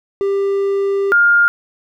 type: tone pair in turn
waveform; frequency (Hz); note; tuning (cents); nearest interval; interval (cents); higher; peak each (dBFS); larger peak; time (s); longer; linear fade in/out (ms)
triangle / sine; 395.8 / 1410.5; G4 / F6; +17 / +17; octave + minor seventh; 2200; second; -12 / -8; second; 0.21-1.12 / 1.12-1.48; first; 0
effects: none